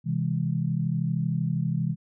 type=chord; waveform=sine; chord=C augmented; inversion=none; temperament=just; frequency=130.81 / 163.52 / 204.4 Hz; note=C3 / E3 / G#3; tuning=0 / -14 / -27 cents; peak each=-28 / -26 / -32 dBFS; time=0.04-1.96 s; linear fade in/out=50 ms; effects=none